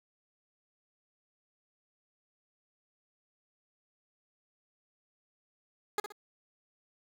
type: tone with echo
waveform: 15% pulse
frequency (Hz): 415.3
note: G#4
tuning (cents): 0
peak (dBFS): -22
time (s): 5.98-6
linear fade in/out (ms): 2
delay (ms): 61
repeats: 2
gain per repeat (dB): -9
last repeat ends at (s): 6.122
effects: none